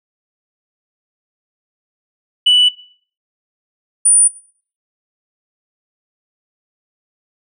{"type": "tone pair in turn", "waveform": "sine", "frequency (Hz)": [2966, 9400], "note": ["F#7", "D9"], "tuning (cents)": [4, 1], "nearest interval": "octave + minor sixth", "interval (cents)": 1997, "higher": "second", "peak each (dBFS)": -5, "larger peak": "neither", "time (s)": [[2.46, 2.69], [4.05, 4.28]], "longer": "neither", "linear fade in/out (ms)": 10, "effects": ["noise-tail reverb RT60 0.5 s tail -20 dB re dry", "tanh soft clip ceiling -5 dBFS"]}